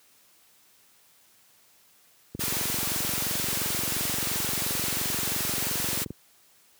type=click train; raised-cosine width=3 ms; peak=-21 dBFS; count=87; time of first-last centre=2.35-6.105 s; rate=22.9 Hz
type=high-pass noise; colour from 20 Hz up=white; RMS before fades=-29 dBFS; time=2.39-6.05 s; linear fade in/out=20 ms; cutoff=280 Hz; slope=24 dB/octave
effects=white hiss -60 dBFS RMS until 6.79 s + high-pass 80 Hz 12 dB/octave